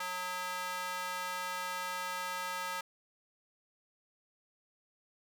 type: tone with high-pass filter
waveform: square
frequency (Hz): 181.8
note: F#3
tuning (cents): -30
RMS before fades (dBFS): -38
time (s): 0-2.81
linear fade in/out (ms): 5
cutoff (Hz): 1100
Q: 1.7
effects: none